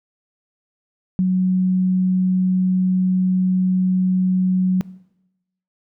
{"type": "tone", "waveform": "sine", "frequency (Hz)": 185, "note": "F#3", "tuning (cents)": 0, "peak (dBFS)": -14, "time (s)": [1.19, 4.81], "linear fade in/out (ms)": 0, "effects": ["noise-tail reverb RT60 0.9 s tail -20 dB re dry"]}